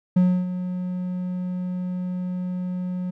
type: tone with ADSR envelope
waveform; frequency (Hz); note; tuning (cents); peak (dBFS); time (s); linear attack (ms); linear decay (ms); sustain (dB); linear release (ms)
triangle; 181.3; F#3; -35; -11; 0.16-3.11; 8; 290; -12; 13
effects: none